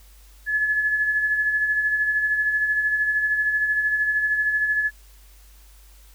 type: tone with tremolo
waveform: sine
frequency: 1711 Hz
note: A6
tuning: 49 cents flat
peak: -17 dBFS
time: 0.46-4.91 s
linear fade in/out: 50 ms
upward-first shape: sine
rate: 13 Hz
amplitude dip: 45%
effects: added 50 Hz sine -47 dBFS peak until 6.14 s + white hiss -55 dBFS RMS until 6.14 s